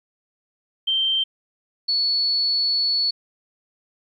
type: tone pair in turn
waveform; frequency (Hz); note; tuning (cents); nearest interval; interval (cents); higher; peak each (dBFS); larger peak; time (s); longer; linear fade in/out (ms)
sine; 3136 / 4420; G7 / C#8; 0 / -6; tritone; 594; second; -18; neither; 0.87-1.24 / 1.88-3.11; second; 10
effects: 10-bit